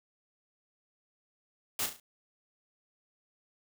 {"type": "noise with echo", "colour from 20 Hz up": "white", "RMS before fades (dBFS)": -32, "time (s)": [1.79, 1.86], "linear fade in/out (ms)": 2, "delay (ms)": 35, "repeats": 4, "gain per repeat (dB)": -7, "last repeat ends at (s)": 2, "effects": []}